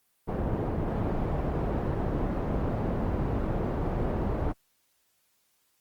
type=low-pass noise; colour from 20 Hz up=pink; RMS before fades=-29 dBFS; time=0.27-4.53 s; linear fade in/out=20 ms; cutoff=710 Hz; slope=12 dB/octave; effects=white hiss -71 dBFS RMS until 5.8 s + Opus 32 kbps